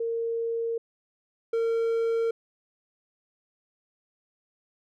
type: tone pair in turn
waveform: sine / triangle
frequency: 460.3 / 457.7 Hz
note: A#4 / A#4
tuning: -22 / -32 cents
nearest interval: unison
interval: 10 cents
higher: first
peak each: -26 / -21 dBFS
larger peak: second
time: 0-0.78 / 1.53-2.31 s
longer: neither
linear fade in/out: 5 ms
effects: none